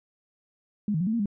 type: tone with pitch steps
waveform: sine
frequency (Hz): 207.7 / 157.1 / 181.3 / 219.4 / 233.4 / 203.4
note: G#3 / D#3 / F#3 / A3 / A#3 / G#3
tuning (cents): 0 / +17 / -35 / -5 / +2 / -36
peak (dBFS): -23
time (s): 0.88-1.258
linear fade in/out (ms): 2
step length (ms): 63
effects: none